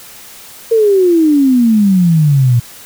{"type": "exponential sweep", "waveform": "sine", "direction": "down", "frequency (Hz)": [464.1, 116.54], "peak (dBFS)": -6, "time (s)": [0.71, 2.6], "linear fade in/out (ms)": 10, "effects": ["white hiss -35 dBFS RMS until 2.85 s"]}